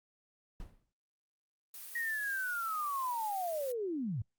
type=noise with exponential decay; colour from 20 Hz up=brown; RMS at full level=-44 dBFS; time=0.6-0.92 s; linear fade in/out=1 ms; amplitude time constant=68 ms
type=noise; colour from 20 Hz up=blue; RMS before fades=-47 dBFS; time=1.74-3.72 s; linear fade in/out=2 ms
type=linear sweep; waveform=sine; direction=down; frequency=1900 to 94.1 Hz; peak=-33 dBFS; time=1.95-4.22 s; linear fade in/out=5 ms
effects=noise-tail reverb RT60 0.1 s tail -23 dB re dry + Opus 48 kbps